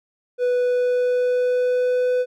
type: tone with pitch glide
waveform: triangle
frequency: 493.9 to 499.9 Hz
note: B4 to B4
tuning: 0 to +21 cents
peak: -15 dBFS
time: 0.38-2.26 s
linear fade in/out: 50 ms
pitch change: +21 cents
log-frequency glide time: 0.57-2.12 s
effects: none